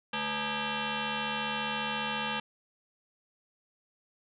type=tone with frequency modulation; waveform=sine; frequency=932.3 Hz; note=A#5; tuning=in tune; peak=-30 dBFS; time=0.13-2.4 s; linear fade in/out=5 ms; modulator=358 Hz; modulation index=6.7; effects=none